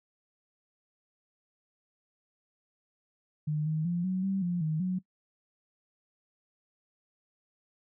sine tone with pitch steps, 151.7 / 156.4 / 173.7 / 186.1 / 193.5 / 175.6 / 156.3 / 183.9 Hz, D#3 / D#3 / F3 / F#3 / G3 / F3 / D#3 / F#3, -44 / +9 / -9 / +10 / -22 / +10 / +8 / -10 cents, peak -27 dBFS, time 3.47-4.99 s, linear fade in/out 10 ms, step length 190 ms, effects noise-tail reverb RT60 0.1 s tail -20 dB re dry

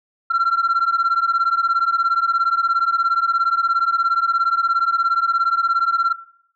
sine beating tone pair, 1354 / 1371 Hz, E6 / F6, +46 / -32 cents, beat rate 17 Hz, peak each -16 / -17 dBFS, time 0.3-6.13 s, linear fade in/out 10 ms, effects noise-tail reverb RT60 0.6 s tail -17 dB re dry + tanh soft clip ceiling -12 dBFS

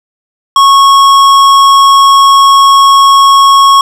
sine tone with tanh clipping, 1100 Hz, C#6, 14 cents flat, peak -3 dBFS, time 0.56-3.81 s, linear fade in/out 2 ms, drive 15 dB, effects none

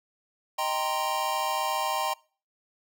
square chord, C minor seventh, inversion first, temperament equal, 622.3 / 784 / 932.3 / 1046.5 Hz, Eb5 / G5 / Bb5 / C6, 0 / 0 / 0 / 0 cents, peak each -35 / -32 / -32 / -32 dBFS, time 0.58-2.14 s, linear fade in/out 10 ms, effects noise-tail reverb RT60 0.4 s tail -24 dB re dry

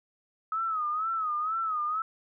sine tone with vibrato, 1272 Hz, D#6, 38 cents sharp, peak -27 dBFS, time 0.52-2.02 s, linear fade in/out 2 ms, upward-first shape sine, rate 2.1 Hz, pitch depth 98 cents each way, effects none

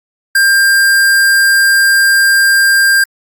square tone, 1595 Hz, G6, 30 cents sharp, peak -7 dBFS, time 0.35-3.04 s, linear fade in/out 5 ms, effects Opus 48 kbps

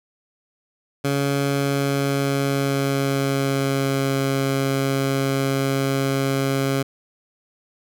15% pulse tone with pitch glide, 140 to 136.33 Hz, C#3 to C#3, +18 to -28 cents, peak -13 dBFS, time 1.04-6.83 s, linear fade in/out 10 ms, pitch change -46 cents, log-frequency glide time 1.41-4.15 s, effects none

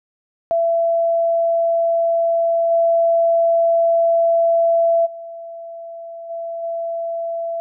sine tone with level steps, 670 Hz, E5, 28 cents sharp, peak -14 / -12 / -30 / -24 / -21 dBFS, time 0.51-7.6 s, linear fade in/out 0 ms, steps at 2.7 / 5.05 / 6.29 / 6.62 s, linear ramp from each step 20 ms, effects none

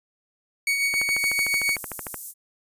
40% pulse tone with tremolo, 2236 Hz, C#7, 14 cents sharp, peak -19 dBFS, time 0.67-1.76 s, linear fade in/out 2 ms, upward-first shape sine, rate 7.1 Hz, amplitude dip 40%
click train, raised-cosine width 0.5 ms, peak -17 dBFS, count 17, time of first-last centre 0.94-2.143 s, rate 13.3 Hz
white high-pass noise, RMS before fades -35 dBFS, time 1.15-2.34 s, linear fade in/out 50 ms, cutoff 7800 Hz, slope 24 dB/octave
effects resampled to 32000 Hz

